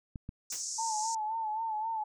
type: clicks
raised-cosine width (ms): 5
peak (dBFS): -27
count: 2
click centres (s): 0.158 / 0.291
type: band-pass noise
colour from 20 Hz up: white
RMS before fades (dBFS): -38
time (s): 0.5-1.15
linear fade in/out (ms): 5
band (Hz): 5500 to 7500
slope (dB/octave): 48
type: noise with exponential decay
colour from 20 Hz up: white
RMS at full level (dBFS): -38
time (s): 0.52-0.68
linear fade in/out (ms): 5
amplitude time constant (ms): 33
type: tone with vibrato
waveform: sine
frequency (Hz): 880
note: A5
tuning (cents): 0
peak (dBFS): -31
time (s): 0.78-2.04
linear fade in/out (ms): 10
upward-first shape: sine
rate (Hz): 3.8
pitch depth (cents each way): 62
effects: none